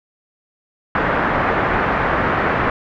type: low-pass noise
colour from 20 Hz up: white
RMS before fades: -18 dBFS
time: 0.95-2.7 s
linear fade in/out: 2 ms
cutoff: 1700 Hz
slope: 24 dB/octave
effects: none